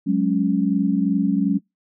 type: chord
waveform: sine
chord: F# suspended second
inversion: none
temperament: equal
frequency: 185 / 207.7 / 277.2 Hz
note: F#3 / G#3 / C#4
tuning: 0 / 0 / 0 cents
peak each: -21 dBFS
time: 0.06-1.59 s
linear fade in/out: 20 ms
effects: noise-tail reverb RT60 0.2 s tail -26 dB re dry